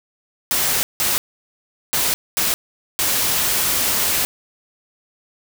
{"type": "noise bursts at uneven times", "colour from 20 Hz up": "white", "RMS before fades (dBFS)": -19, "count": 5, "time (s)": [[0.51, 0.83], [1, 1.18], [1.93, 2.14], [2.37, 2.54], [2.99, 4.25]], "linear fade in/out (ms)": 0, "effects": []}